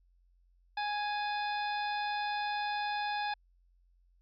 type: harmonic tone with a mistuned harmonic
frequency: 830.6 Hz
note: G#5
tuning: in tune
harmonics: 1 / 2 / 3 / 4 / 5 / 6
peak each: -33 / -39 / -43 / -45 / -47 / -49 dBFS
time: 0.77-3.34 s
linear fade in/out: 5 ms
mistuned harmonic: 4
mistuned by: +98 cents
effects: added 44 Hz sine -64 dBFS peak until 4.21 s